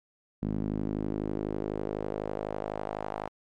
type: tone with band-pass filter sweep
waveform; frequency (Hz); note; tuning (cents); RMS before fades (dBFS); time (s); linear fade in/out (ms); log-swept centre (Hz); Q
sawtooth; 52; G#1; +3; -33; 0.42-3.28; 5; 220 to 810; 1.9
effects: MP3 64 kbps